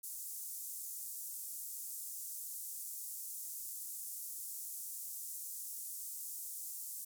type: band-pass noise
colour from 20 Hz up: white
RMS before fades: -45 dBFS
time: 0.03-7.05 s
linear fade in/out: 10 ms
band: 7000 to 16000 Hz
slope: 24 dB/octave
effects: none